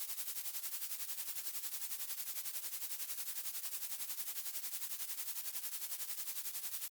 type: noise with tremolo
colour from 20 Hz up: blue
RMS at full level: -38 dBFS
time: 0-6.88 s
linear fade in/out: 0 ms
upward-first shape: triangle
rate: 11 Hz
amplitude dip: 85%
effects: Opus 48 kbps